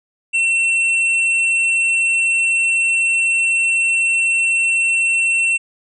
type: tone with tanh clipping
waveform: sine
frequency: 2704 Hz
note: E7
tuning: 43 cents sharp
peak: -15 dBFS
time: 0.33-5.58 s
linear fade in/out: 20 ms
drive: 9 dB
effects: resampled to 24000 Hz